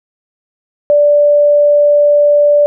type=tone; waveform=sine; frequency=585 Hz; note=D5; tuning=7 cents flat; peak=-5 dBFS; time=0.9-2.66 s; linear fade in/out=0 ms; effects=none